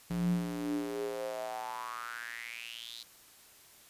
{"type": "tone with high-pass filter sweep", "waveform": "square", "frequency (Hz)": 58.27, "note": "A#1", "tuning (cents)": 0, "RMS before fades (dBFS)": -37, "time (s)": [0.1, 3.03], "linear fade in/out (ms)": 5, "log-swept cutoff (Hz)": [140, 4100], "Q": 6.6, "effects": ["white hiss -58 dBFS RMS until 3.89 s", "resampled to 32000 Hz"]}